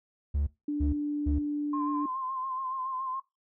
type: tone bursts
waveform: triangle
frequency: 72.1 Hz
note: D2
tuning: 31 cents flat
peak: -23 dBFS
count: 3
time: 0.34-1.39 s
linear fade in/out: 10 ms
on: 130 ms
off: 330 ms
type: tone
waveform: sine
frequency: 293.7 Hz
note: D4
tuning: in tune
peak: -27 dBFS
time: 0.68-2.06 s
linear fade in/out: 5 ms
type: tone with vibrato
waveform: sine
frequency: 1046.5 Hz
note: C6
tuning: in tune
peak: -31 dBFS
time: 1.73-3.2 s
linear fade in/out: 5 ms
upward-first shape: sine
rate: 7.1 Hz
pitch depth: 44 cents each way
effects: noise-tail reverb RT60 0.2 s tail -19 dB re dry + tanh soft clip ceiling -15 dBFS